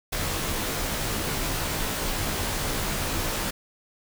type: noise with comb filter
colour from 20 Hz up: pink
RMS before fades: -28 dBFS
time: 0.12-3.51 s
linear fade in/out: 10 ms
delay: 17 ms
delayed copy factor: -0.85
effects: none